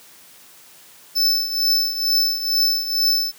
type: tone with tremolo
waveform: square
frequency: 5274 Hz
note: E8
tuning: in tune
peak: -14 dBFS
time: 1.15-3.32 s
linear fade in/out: 20 ms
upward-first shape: triangle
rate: 2.2 Hz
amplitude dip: 75%
effects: white hiss -47 dBFS RMS until 3.38 s + high-pass 100 Hz 12 dB/octave